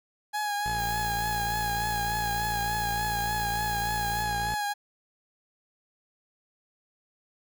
30% pulse tone with vibrato, 830.6 Hz, G#5, in tune, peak -25 dBFS, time 0.33-4.74 s, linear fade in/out 20 ms, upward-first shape triangle, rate 3.4 Hz, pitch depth 36 cents each way
20% pulse tone, 57 Hz, A#1, 38 cents flat, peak -29 dBFS, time 0.66-4.54 s, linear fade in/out 0 ms
violet noise, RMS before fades -41 dBFS, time 0.78-4.24 s, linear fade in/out 20 ms
effects none

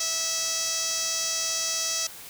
sawtooth tone with band-pass filter, 653 Hz, E5, 17 cents flat, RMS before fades -28 dBFS, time 0-2.07 s, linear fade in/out 5 ms, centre 5900 Hz, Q 3.6, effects white hiss -43 dBFS RMS until 2.29 s

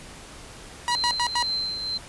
sawtooth tone bursts, 965 Hz, B5, 40 cents flat, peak -18 dBFS, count 4, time 0.88-1.426 s, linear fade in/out 0 ms, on 72 ms, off 86 ms
sine tone with tremolo, 4105 Hz, C8, 34 cents flat, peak -23 dBFS, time 0.91-1.98 s, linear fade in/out 10 ms, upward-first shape triangle, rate 2 Hz, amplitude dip 55%
effects pink hiss -43 dBFS RMS until 2.08 s + resampled to 24000 Hz

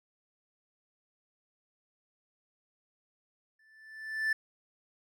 triangle tone with exponential growth, 1760 Hz, A6, in tune, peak -23 dBFS, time 3.59-4.33 s, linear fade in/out 5 ms, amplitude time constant 160 ms, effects none

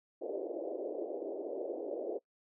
pink band-pass noise, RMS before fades -39 dBFS, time 0.21-2.19 s, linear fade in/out 10 ms, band 330 to 620 Hz, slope 48 dB/octave, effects noise-tail reverb RT60 0.1 s tail -22 dB re dry

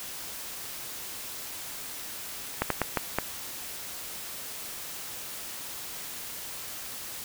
slowing click train, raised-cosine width 0.5 ms, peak -9 dBFS, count 5, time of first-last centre 2.62-3.186 s, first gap 83 ms, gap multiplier 1.37, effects white hiss -39 dBFS RMS until 7.24 s

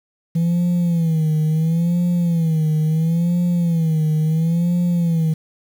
sine tone with vibrato, 164.81 Hz, E3, in tune, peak -12 dBFS, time 0.35-5.34 s, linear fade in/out 10 ms, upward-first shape sine, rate 0.73 Hz, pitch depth 110 cents each way, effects tanh soft clip ceiling -14 dBFS + 7-bit

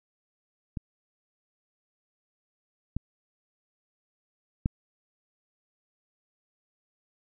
clicks, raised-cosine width 5 ms, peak -20 / -17 / -12 dBFS, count 3, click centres 0.772 / 2.966 / 4.659 s, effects none

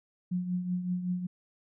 sine tone with tremolo, 180 Hz, F#3, 47 cents flat, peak -26 dBFS, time 0.31-1.27 s, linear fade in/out 10 ms, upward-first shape triangle, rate 5.3 Hz, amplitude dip 65%, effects none

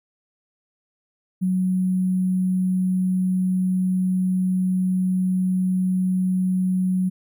sine tone with sample-and-hold, 184.9 Hz, F#3, 1 cent flat, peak -18 dBFS, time 1.41-7.1 s, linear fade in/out 20 ms, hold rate 11025 Hz, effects none

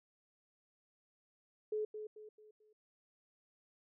sine tone with echo, 427.6 Hz, A4, 49 cents flat, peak -34 dBFS, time 1.72-1.85 s, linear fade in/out 5 ms, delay 220 ms, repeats 4, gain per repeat -8 dB, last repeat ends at 2.73 s, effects none

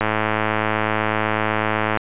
click train, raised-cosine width 0.5 ms, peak -4 dBFS, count 213, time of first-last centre 0.01-1.973 s, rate 108 Hz, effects resampled to 8000 Hz

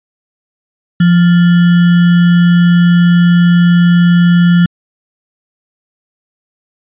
sine tone with sample-and-hold, 173.7 Hz, F3, 9 cents flat, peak -4 dBFS, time 1-4.66 s, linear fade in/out 5 ms, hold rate 1575 Hz, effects resampled to 8000 Hz

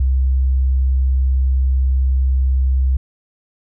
sine tone, 65.41 Hz, C2, in tune, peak -12 dBFS, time 0-2.97 s, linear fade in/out 5 ms, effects none

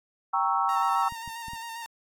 sine chord, G diminished seventh, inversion none, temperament equal, 784 / 932.3 / 1108.7 / 1318.5 Hz, G5 / Bb5 / Db6 / Fb6, 0 / 0 / 0 / 0 cents, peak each -28 dBFS, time 0.33-1.09 s, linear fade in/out 10 ms
sawtooth tone with vibrato, 920 Hz, A#5, 23 cents flat, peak -32 dBFS, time 0.69-1.86 s, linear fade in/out 0 ms, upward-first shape square, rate 7.5 Hz, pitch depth 25 cents each way
clicks, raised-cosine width 5 ms, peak -32 dBFS, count 4, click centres 1.123 / 1.277 / 1.483 / 1.534 s
effects AAC 64 kbps

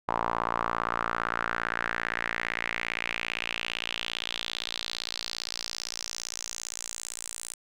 sawtooth tone with band-pass filter sweep, 57.6 Hz, A#1, 20 cents flat, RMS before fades -33 dBFS, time 0.08-7.54 s, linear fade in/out 5 ms, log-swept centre 960 to 8700 Hz, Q 3.4, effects none

